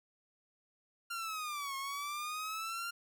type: linear two-way sweep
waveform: sawtooth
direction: down then up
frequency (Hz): 1396.9 to 1079 to 1396.9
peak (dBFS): -34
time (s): 1.1-2.91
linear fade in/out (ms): 10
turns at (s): 1.76
effects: none